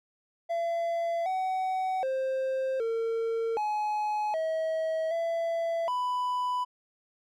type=tone with pitch steps; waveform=triangle; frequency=676 / 752 / 527 / 455.3 / 845 / 641 / 668 / 994 Hz; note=E5 / F#5 / C5 / A#4 / G#5 / E5 / E5 / B5; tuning=+43 / +28 / +12 / -41 / +30 / -49 / +23 / +11 cents; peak=-25 dBFS; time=0.49-6.65 s; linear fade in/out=20 ms; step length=770 ms; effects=none